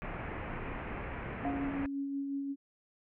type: low-pass noise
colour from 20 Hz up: pink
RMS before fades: -40 dBFS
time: 0.02-1.86 s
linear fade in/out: 0 ms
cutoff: 2500 Hz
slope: 48 dB/octave
type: tone with tremolo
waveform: sine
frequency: 277.9 Hz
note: C#4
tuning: 4 cents sharp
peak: -32 dBFS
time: 1.42-2.56 s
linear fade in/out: 50 ms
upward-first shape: sine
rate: 5.6 Hz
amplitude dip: 30%
type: tone with exponential decay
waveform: sine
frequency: 710 Hz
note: F5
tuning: 28 cents sharp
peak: -32 dBFS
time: 1.45-1.83 s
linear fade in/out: 1 ms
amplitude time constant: 81 ms
effects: none